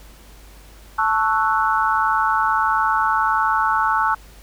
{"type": "chord", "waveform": "sine", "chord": "F# minor seventh", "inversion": "first", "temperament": "equal", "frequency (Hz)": [880, 1108.7, 1318.5, 1480], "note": ["A5", "C#6", "E6", "F#6"], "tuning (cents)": [0, 0, 0, 0], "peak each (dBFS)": [-20, -22, -21, -23], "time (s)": [0.98, 4.15], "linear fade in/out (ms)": 10, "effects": ["added 50 Hz sine -43 dBFS peak until 4.42 s", "pink hiss -48 dBFS RMS until 4.42 s"]}